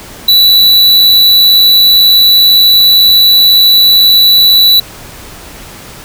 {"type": "tone", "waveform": "square", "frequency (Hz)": 3951, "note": "B7", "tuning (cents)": 0, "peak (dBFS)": -3, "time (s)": [0.28, 4.8], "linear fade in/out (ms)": 5, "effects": ["pink hiss -30 dBFS RMS until 6.04 s"]}